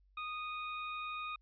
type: tone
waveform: 25% pulse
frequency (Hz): 1239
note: D#6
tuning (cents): -8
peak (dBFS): -35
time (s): 0.17-1.36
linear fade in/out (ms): 5
effects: added 48 Hz sine -65 dBFS peak until 1.41 s + resampled to 11025 Hz